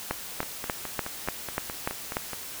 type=two click trains; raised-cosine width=0.5 ms; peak=-11 / -18 dBFS; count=8 / 10; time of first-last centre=0.11-2.169 / 0.43-2.333 s; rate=3.4 / 4.73 Hz; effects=white hiss -39 dBFS RMS until 2.6 s